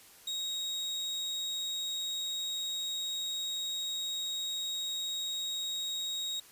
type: tone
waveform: 35% pulse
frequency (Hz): 3777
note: A#7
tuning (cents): +22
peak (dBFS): -31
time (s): 0.27-6.4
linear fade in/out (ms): 5
effects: white hiss -56 dBFS RMS until 6.51 s + resampled to 32000 Hz